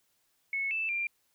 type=tone with pitch steps; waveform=sine; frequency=2198 / 2640 / 2381 Hz; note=C#7 / E7 / D7; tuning=-15 / +2 / +23 cents; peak=-29 dBFS; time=0.53-1.07 s; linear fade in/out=2 ms; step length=180 ms; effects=white hiss -73 dBFS RMS until 1.34 s